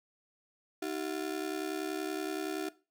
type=ring-modulated tone; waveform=35% pulse; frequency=347.6 Hz; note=F4; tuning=8 cents flat; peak=-29 dBFS; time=0.82-2.69 s; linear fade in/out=5 ms; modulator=35.3 Hz; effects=noise-tail reverb RT60 0.3 s tail -18 dB re dry

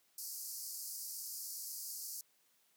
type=band-pass noise; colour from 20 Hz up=white; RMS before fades=-45 dBFS; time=0.18-2.21 s; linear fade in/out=2 ms; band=4500 to 16000 Hz; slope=96 dB/octave; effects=white hiss -73 dBFS RMS until 2.76 s + high-pass 150 Hz 12 dB/octave

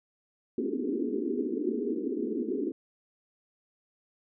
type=band-pass noise; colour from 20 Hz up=white; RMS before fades=-31 dBFS; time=0.58-2.72 s; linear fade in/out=2 ms; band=220 to 430 Hz; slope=96 dB/octave; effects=none

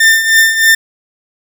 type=tone with tremolo; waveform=40% pulse; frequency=1796 Hz; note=A6; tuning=35 cents sharp; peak=-3 dBFS; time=0-0.75 s; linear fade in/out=5 ms; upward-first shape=triangle; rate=3.2 Hz; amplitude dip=70%; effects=none

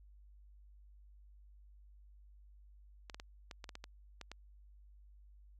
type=clicks; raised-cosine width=0.2 ms; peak=-29 dBFS; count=10; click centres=3.098 / 3.145 / 3.199 / 3.512 / 3.642 / 3.692 / 3.754 / 3.841 / 4.213 / 4.316 s; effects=added 50 Hz sine -57 dBFS peak until 5.59 s

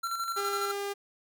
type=tone with tremolo; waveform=square; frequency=1359 Hz; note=F6; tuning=48 cents flat; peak=-30 dBFS; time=0.03-0.72 s; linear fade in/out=10 ms; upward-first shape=square; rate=12 Hz; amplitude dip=45%
type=tone; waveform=sawtooth; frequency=401.9 Hz; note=G4; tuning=43 cents sharp; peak=-28 dBFS; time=0.36-0.94 s; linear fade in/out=20 ms
effects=none

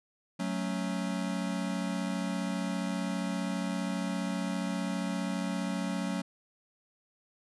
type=chord; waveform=square; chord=F# minor; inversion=none; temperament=equal; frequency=185 / 220 / 277.2 Hz; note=F#3 / A3 / C#4; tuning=0 / 0 / 0 cents; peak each=-34 / -37 / -38 dBFS; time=0.39-6.22 s; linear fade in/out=10 ms; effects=resampled to 24000 Hz

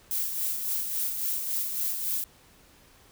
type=noise with tremolo; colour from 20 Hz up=violet; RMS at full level=-28 dBFS; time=0.11-2.24 s; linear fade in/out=0 ms; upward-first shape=sine; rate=3.6 Hz; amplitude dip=45%; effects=pink hiss -57 dBFS RMS until 3.11 s

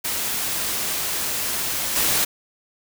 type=noise with level steps; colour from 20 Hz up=white; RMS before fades=-25 / -20 dBFS; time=0.04-2.25 s; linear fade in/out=10 ms; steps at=1.96 s; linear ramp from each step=2 ms; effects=none

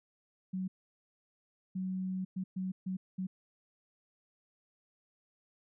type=tone bursts at uneven times; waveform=sine; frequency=186.9 Hz; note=F#3; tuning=18 cents sharp; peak=-33 dBFS; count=6; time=0.53-0.68 / 1.75-2.25 / 2.36-2.44 / 2.56-2.72 / 2.86-2.97 / 3.18-3.27 s; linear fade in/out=10 ms; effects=none

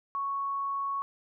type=tone; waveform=sine; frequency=1108.7 Hz; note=C#6; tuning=in tune; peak=-29 dBFS; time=0.15-1.02 s; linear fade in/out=0 ms; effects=none

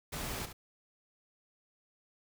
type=noise with echo; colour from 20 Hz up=pink; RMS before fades=-39 dBFS; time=0.12-0.46 s; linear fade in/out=10 ms; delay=70 ms; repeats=1; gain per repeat=-9 dB; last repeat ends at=0.53 s; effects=none

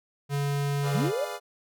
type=tone; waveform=square; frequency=142 Hz; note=C#3; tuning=42 cents sharp; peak=-26 dBFS; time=0.29-1.12 s; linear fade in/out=50 ms
type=chord; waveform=25% pulse; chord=G# diminished seventh; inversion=none; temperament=equal; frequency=415.3 / 493.9 / 587.3 / 698.5 Hz; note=G#4 / B4 / D5 / F5; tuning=0 / 0 / 0 / 0 cents; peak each=-35 dBFS; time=0.82-1.4 s; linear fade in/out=50 ms
type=linear sweep; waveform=sine; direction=up; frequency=147.7 to 620 Hz; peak=-26 dBFS; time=0.94-1.25 s; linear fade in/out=10 ms
effects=none

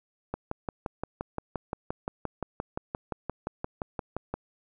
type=click train; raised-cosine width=1 ms; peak=-17 dBFS; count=24; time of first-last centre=0.34-4.34 s; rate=5.75 Hz; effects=none

